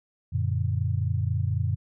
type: chord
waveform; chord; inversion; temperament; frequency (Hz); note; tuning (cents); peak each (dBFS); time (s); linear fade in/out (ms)
sine; Gb augmented; none; equal; 92.5 / 116.54 / 146.83; Gb2 / Bb2 / D3; 0 / 0 / 0; -26 / -27 / -31; 0.32-1.76; 20
effects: none